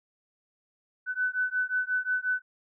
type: beating tone pair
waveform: sine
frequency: 1500 / 1505.6 Hz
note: F#6 / F#6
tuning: +23 / +30 cents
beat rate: 5.6 Hz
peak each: -29 dBFS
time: 1.06-2.42 s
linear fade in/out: 50 ms
effects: none